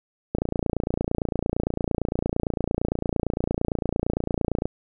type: click train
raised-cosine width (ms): 2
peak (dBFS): -10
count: 125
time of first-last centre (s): 0.35-4.656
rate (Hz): 28.8
effects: none